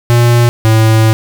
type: tone pair in turn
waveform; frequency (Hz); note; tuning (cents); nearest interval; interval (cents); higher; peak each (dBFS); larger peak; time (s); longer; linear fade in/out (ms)
square; 119.4 / 110.81; A#2 / A2; +42 / +13; minor second; 129; first; -6; neither; 0.1-0.49 / 0.65-1.13; second; 0
effects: none